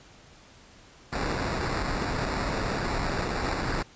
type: noise with sample-and-hold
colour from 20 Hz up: pink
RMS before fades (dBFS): -29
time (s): 1.12-3.83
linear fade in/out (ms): 10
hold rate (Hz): 3150
effects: pink hiss -53 dBFS RMS until 3.95 s + resampled to 16000 Hz